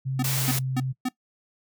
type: tone with pitch glide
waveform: sine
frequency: 132.8 to 130.9 Hz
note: C3 to C3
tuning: +26 to +1 cents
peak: -25 dBFS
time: 0.05-0.93 s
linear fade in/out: 20 ms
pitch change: -25 cents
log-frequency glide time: 0.37-0.43 s
type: tone bursts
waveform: square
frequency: 253.4 Hz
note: B3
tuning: 45 cents sharp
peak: -24 dBFS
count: 4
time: 0.19-1.088 s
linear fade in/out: 5 ms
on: 37 ms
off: 250 ms
type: noise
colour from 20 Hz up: white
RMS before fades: -28 dBFS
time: 0.24-0.59 s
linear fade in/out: 5 ms
effects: noise-tail reverb RT60 0.1 s tail -20 dB re dry